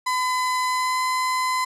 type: tone with pitch glide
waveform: 35% pulse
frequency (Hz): 1011 to 1019.8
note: B5 to C6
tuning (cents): +40 to -45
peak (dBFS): -19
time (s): 0.06-1.65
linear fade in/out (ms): 10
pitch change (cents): +15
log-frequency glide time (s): 0.66-1.02
effects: low-pass 11000 Hz 12 dB/octave